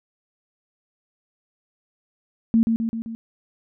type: tone with echo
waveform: sine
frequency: 227 Hz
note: A#3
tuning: 46 cents flat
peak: -13 dBFS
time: 2.54-2.63 s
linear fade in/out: 0 ms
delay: 130 ms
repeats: 4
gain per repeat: -4 dB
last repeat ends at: 3.15 s
effects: none